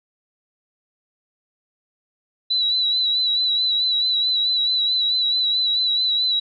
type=tone with vibrato; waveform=sine; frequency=3951 Hz; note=B7; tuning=in tune; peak=-17 dBFS; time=2.5-6.4 s; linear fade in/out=10 ms; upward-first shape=sine; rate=4.6 Hz; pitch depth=42 cents each way; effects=none